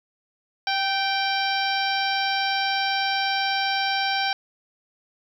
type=harmonic tone with a mistuned harmonic; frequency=784 Hz; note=G5; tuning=in tune; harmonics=1 / 2 / 3 / 4 / 5 / 6 / 7; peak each=-25 / -28 / -30 / -31 / -32 / -33 / -33 dBFS; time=0.67-4.33 s; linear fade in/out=2 ms; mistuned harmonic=2; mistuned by=-25 cents; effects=9-bit